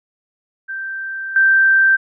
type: tone with level steps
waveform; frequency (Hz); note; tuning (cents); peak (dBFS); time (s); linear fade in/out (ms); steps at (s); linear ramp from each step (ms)
sine; 1566; G6; -2; -23 / -9; 0.68-1.97; 20; 1.36; 2
effects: none